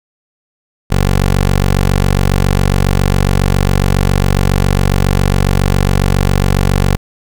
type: tone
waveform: 15% pulse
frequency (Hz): 47.29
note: F#1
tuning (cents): +39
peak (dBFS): -3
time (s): 0.9-6.97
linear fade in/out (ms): 20
effects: none